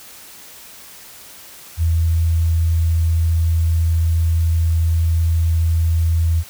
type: tone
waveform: sine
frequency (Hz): 82.41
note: E2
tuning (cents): 0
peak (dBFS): -13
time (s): 1.77-6.44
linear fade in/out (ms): 50
effects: white hiss -40 dBFS RMS until 6.49 s